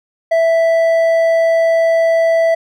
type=tone with hard clipping; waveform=sine; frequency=659.3 Hz; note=E5; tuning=in tune; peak=-11 dBFS; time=0.31-2.55 s; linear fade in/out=10 ms; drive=5 dB; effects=none